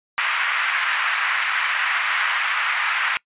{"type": "band-pass noise", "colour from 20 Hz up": "white", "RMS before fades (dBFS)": -22, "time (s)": [0.18, 3.17], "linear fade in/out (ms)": 0, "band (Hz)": [1100, 2400], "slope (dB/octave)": 24, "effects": ["noise-tail reverb RT60 0.1 s tail -24 dB re dry", "resampled to 8000 Hz"]}